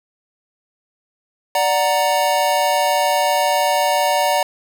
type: chord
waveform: square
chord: D augmented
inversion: none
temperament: equal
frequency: 587.3 / 740 / 932.3 Hz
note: D5 / F#5 / A#5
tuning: 0 / 0 / 0 cents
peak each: -20 dBFS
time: 1.55-4.43 s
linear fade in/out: 2 ms
effects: none